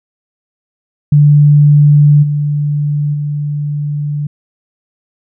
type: tone with level steps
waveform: sine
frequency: 146.83 Hz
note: D3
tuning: in tune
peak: -3 / -11 / -14 dBFS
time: 1.12-4.27 s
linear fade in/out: 5 ms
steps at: 2.22 / 3.13 s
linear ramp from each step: 20 ms
effects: none